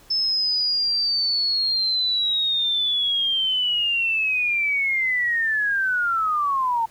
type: linear sweep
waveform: sine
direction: down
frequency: 5260 to 890 Hz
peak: -19 dBFS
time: 0.1-6.86 s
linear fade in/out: 10 ms
effects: pink hiss -52 dBFS RMS until 6.9 s